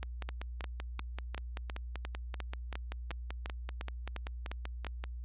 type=two click trains; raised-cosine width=0.3 ms; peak=-23 / -24 dBFS; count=14 / 27; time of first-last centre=0.29-4.867 / 0.03-5.04 s; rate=2.84 / 5.19 Hz; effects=added 60 Hz sine -39 dBFS peak until 5.24 s + resampled to 8000 Hz